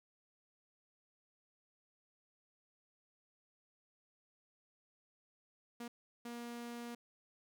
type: tone bursts at uneven times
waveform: sawtooth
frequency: 237.6 Hz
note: A#3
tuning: 33 cents sharp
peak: -40 dBFS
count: 2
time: 5.8-5.88 / 6.25-6.95 s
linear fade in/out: 5 ms
effects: none